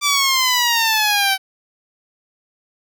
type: exponential sweep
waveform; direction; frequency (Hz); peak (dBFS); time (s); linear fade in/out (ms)
10% pulse; down; 1174.7 to 763; -6; 0.01-1.38; 50
effects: none